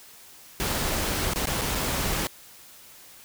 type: noise with dropouts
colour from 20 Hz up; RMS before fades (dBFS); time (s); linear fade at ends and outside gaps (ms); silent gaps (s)
pink; -27; 0.6-2.27; 0; 1.335-1.359 / 1.456-1.471 / 1.612-1.617 / 1.749-1.753
effects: white hiss -49 dBFS RMS until 3.24 s